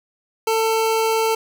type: tone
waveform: 25% pulse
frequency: 446.2 Hz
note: A4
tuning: 24 cents sharp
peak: -13 dBFS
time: 0.47-1.35 s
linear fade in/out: 5 ms
effects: none